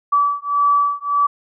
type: beating tone pair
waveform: sine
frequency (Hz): 1150 / 1151.7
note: D6 / D6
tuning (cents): -37 / -34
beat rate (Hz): 1.7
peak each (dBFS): -17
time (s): 0.12-1.27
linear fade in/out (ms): 10
effects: none